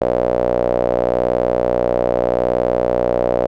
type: tone with band-pass filter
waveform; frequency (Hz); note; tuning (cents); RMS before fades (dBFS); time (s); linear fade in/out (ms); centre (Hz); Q
sawtooth; 60.8; B1; -26; -17; 0.01-3.47; 5; 560; 4.9
effects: none

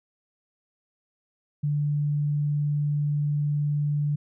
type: tone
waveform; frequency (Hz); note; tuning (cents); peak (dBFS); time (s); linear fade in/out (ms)
sine; 146.83; D3; 0; -22; 1.63-4.16; 10
effects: none

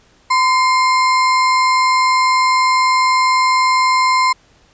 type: tone with sample-and-hold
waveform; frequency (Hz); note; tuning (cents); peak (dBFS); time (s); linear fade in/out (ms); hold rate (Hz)
sine; 1024; C6; -38; -10; 0.3-4.33; 10; 3150
effects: pink hiss -52 dBFS RMS until 4.73 s + resampled to 16000 Hz

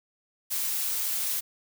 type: noise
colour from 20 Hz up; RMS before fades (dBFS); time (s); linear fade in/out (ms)
blue; -29; 0.5-1.41; 20
effects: none

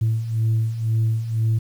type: beating tone pair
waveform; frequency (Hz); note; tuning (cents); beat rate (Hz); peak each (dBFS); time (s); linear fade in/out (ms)
sine; 110.5 / 112.5; A2 / A2; +8 / +39; 2; -23 / -18; 0.01-1.59; 10
effects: tanh soft clip ceiling -14 dBFS + 8-bit

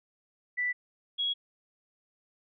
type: tone pair in turn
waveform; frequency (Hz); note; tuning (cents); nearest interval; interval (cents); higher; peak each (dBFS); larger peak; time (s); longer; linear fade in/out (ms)
sine; 1975 / 3322; B6 / G#7; 0 / 0; major sixth; 900; second; -27; neither; 0.57-0.73 / 1.18-1.34; neither; 20
effects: none

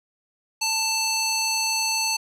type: tone with band-pass filter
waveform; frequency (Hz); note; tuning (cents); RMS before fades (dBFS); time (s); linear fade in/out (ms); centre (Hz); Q
square; 884; A5; +8; -24; 0.61-2.17; 10; 5500; 1.4
effects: none

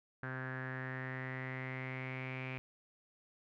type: tone with low-pass filter sweep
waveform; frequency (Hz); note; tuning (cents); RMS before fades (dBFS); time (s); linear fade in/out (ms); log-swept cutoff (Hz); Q
sawtooth; 130; C3; -11; -42; 0.23-2.58; 0; 1600 to 2400; 8.2
effects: none

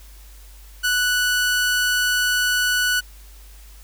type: tone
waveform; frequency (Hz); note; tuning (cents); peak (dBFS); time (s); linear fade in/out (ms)
sawtooth; 1480; F#6; 0; -14; 0.83-3.01; 20
effects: added 50 Hz sine -41 dBFS peak until 3.83 s + white hiss -50 dBFS RMS until 3.83 s

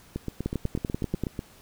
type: two click trains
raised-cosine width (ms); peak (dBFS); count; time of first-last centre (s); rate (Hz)
3; -14 / -17; 9 / 11; 0.46-1.237 / 0.16-1.392; 10.3 / 8.12
effects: pink hiss -54 dBFS RMS until 1.61 s

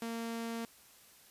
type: tone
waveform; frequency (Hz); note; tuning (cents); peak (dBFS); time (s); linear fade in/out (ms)
sawtooth; 230; A#3; -23; -33; 0.02-0.65; 2
effects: white hiss -60 dBFS RMS until 1.3 s + resampled to 32000 Hz

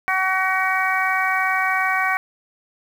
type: harmonic tone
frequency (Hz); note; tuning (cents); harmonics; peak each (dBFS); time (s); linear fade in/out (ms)
377.2; F#4; +33; 2 / 3 / 4 / 5 / 6; -24 / -24 / -24 / -24 / -24; 0.08-2.17; 0
effects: 7-bit

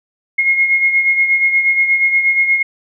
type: beating tone pair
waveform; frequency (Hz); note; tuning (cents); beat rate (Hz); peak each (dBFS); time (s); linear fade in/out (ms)
sine; 2152 / 2160.4; C7 / C#7; +48 / -45; 8.4; -11 / -19; 0.38-2.63; 10
effects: none

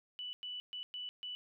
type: tone bursts at uneven times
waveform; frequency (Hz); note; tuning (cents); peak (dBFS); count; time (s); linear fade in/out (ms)
sine; 2970; F#7; +6; -40; 5; 0.19-0.33 / 0.43-0.6 / 0.73-0.83 / 0.94-1.09 / 1.23-1.35; 0
effects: none

